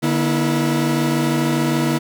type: tone cluster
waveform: 40% pulse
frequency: 150 / 241.6 / 326.9 Hz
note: D3 / B3 / E4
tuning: +37 / -38 / -14 cents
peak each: -20 dBFS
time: 0.02-1.99 s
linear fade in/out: 20 ms
effects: none